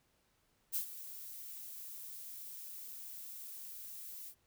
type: noise with ADSR envelope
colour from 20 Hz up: violet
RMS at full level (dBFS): -34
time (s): 0.72-4.35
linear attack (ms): 38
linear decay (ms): 93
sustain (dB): -14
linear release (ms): 74
effects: pink hiss -75 dBFS RMS until 4.46 s